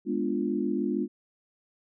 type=chord; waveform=sine; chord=G# diminished seventh; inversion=none; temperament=equal; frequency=207.7 / 246.9 / 293.7 / 349.2 Hz; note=G#3 / B3 / D4 / F4; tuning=0 / 0 / 0 / 0 cents; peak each=-31 dBFS; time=0.05-1.08 s; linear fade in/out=50 ms; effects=none